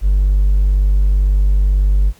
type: tone with hard clipping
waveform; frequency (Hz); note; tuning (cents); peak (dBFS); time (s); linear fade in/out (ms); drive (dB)
triangle; 49; G1; 0; -9; 0.01-2.13; 50; 2
effects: pink hiss -49 dBFS RMS until 2.19 s